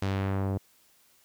sawtooth tone with low-pass filter sweep, 97.2 Hz, G2, 14 cents flat, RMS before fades -29 dBFS, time 0.02-0.58 s, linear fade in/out 5 ms, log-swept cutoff 5700 to 590 Hz, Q 0.88, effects white hiss -63 dBFS RMS until 1.24 s

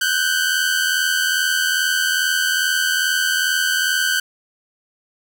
sawtooth tone pair together, 1485.6 / 1568 Hz, F#6 / G6, +7 / 0 cents, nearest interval minor second, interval 93 cents, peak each -16 dBFS, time 0.01-4.2 s, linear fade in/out 5 ms, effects none

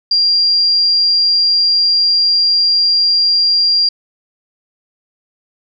sine tone, 4772 Hz, D8, 27 cents sharp, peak -9 dBFS, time 0.11-3.89 s, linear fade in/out 5 ms, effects none

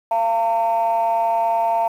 triangle ring-modulated tone, 111.6 Hz, A2, 25 cents sharp, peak -10 dBFS, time 0.11-1.88 s, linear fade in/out 5 ms, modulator 796 Hz, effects tanh soft clip ceiling -10 dBFS + 8-bit

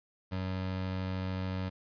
25% pulse tone, 93.5 Hz, F#2, 19 cents sharp, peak -29 dBFS, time 0.31-1.7 s, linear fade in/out 20 ms, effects resampled to 11025 Hz + 11-bit

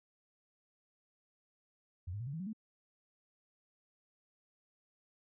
sine tone with pitch steps, 88.7 / 103.07 / 119.78 / 139.19 / 161.74 / 187.95 / 218.4 Hz, F2 / G#2 / A#2 / C#3 / E3 / F#3 / A3, +27 / -13 / +47 / +7 / -33 / +27 / -13 cents, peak -38 dBFS, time 2.07-2.532 s, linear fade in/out 10 ms, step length 66 ms, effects none

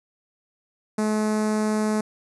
sawtooth tone with notch filter, 214.3 Hz, A3, 45 cents flat, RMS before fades -23 dBFS, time 0.98-2.01 s, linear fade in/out 5 ms, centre 3100 Hz, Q 0.68, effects resampled to 24000 Hz

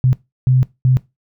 sine tone bursts at uneven times, 128.5 Hz, C3, 31 cents flat, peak -9 dBFS, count 3, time 0.04-0.13 / 0.47-0.63 / 0.85-0.97 s, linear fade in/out 0 ms, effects noise-tail reverb RT60 0.2 s tail -19 dB re dry

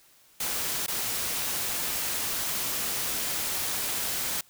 white noise with dropouts, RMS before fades -30 dBFS, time 0.4-4.41 s, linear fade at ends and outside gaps 5 ms, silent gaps 0.864-0.88 s, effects white hiss -59 dBFS RMS until 4.49 s

